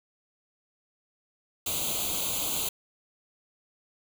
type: noise with comb filter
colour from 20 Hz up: white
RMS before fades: -30 dBFS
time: 1.66-2.69 s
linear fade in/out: 5 ms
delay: 0.28 ms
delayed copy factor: +0.95
effects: none